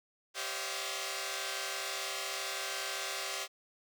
5% pulse tone cluster, 389.8 / 520 / 567 / 637 / 702 Hz, G4 / C5 / C#5 / D#5 / F5, -10 / -11 / +39 / +41 / +9 cents, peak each -31 dBFS, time 0.34-3.48 s, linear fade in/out 50 ms, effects none

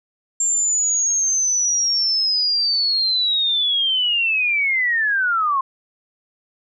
sine linear sweep, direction down, 7390 to 1046.5 Hz, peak -16 dBFS, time 0.4-5.61 s, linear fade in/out 5 ms, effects none

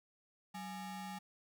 45% pulse ring-modulated tone, 510 Hz, C5, 44 cents flat, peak -40 dBFS, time 0.54-1.19 s, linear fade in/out 10 ms, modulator 321 Hz, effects none

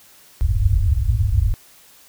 white low-pass noise, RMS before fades -17 dBFS, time 0.41-1.54 s, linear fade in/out 0 ms, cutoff 110 Hz, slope 96 dB/octave, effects white hiss -49 dBFS RMS until 2.08 s

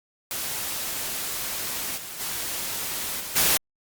white noise with level steps, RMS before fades -30 / -37 / -30 / -34 / -20 dBFS, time 0.31-3.57 s, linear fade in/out 0 ms, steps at 1.96 / 2.19 / 3.19 / 3.35 s, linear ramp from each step 20 ms, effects Opus 48 kbps

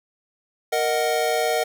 square chord, D# minor, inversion second, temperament equal, 466.2 / 622.3 / 740 Hz, A#4 / D#5 / F#5, 0 / 0 / 0 cents, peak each -25 dBFS, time 0.72-1.64 s, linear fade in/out 10 ms, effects none

